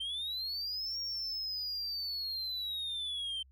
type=linear two-way sweep; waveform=sine; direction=up then down; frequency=3100 to 5588 to 3100 Hz; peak=-32 dBFS; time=0-3.43 s; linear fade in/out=10 ms; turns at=0.99 s; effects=tanh soft clip ceiling -34 dBFS + added 66 Hz sine -58 dBFS peak until 3.51 s

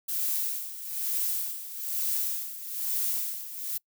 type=noise with tremolo; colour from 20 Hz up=violet; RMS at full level=-28 dBFS; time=0.08-3.78 s; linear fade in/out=10 ms; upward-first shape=sine; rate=1.1 Hz; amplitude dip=75%; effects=noise-tail reverb RT60 0.1 s tail -25 dB re dry

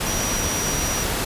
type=tone in noise; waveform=sine; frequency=5800 Hz; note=F#8; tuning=35 cents flat; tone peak=-26 dBFS; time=0.06-1.04 s; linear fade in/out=10 ms; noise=pink; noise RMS=-24 dBFS; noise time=0-1.25 s; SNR=-5 dB; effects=resampled to 32000 Hz

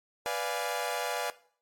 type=chord; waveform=sawtooth; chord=B diminished seventh; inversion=none; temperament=equal; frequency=493.9 / 587.3 / 698.5 / 830.6 Hz; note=B4 / D5 / F5 / Ab5; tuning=0 / 0 / 0 / 0 cents; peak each=-32 dBFS; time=0.26-1.3 s; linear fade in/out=0 ms; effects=noise-tail reverb RT60 0.5 s tail -18 dB re dry + MP3 64 kbps

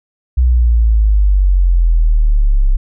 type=exponential sweep; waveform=sine; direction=down; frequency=63.3 to 32.75 Hz; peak=-7 dBFS; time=0.37-2.77 s; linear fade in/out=10 ms; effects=none

